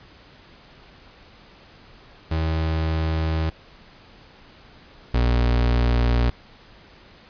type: tone pair in turn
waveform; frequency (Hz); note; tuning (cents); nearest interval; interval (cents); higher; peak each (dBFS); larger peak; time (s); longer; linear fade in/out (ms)
35% pulse; 79.9 / 59.86; D#2 / A#1; +47 / +47; perfect fourth; 500; first; -19 / -15; second; 2.31-3.5 / 5.14-6.3; first; 5
effects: pink hiss -49 dBFS RMS until 7.29 s + resampled to 11025 Hz